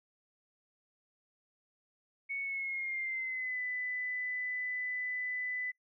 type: tone with pitch glide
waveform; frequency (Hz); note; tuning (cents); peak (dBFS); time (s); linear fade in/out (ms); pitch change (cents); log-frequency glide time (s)
sine; 2217 to 1998.1; C#7 to B6; 0 to +20; -34; 2.29-5.72; 20; -180; 2.41-3.6
effects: noise-tail reverb RT60 0.1 s tail -22 dB re dry